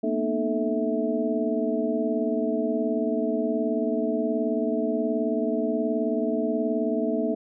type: tone cluster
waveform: sine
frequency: 226.5 / 245.2 / 305.3 / 436.6 / 653 Hz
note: A#3 / B3 / D#4 / A4 / E5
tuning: -50 / -12 / -33 / -13 / -17 cents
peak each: -29 dBFS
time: 0.03-7.35 s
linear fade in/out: 10 ms
effects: none